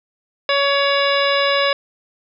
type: harmonic tone with a mistuned harmonic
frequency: 561 Hz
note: C#5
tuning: 21 cents sharp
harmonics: 1 / 2 / 3 / 4 / 5 / 6 / 7 / 9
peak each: -18 / -21 / -23 / -24 / -25 / -26 / -26 / -28 dBFS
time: 0.49-1.73 s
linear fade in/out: 2 ms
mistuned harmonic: 6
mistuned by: +52 cents
effects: none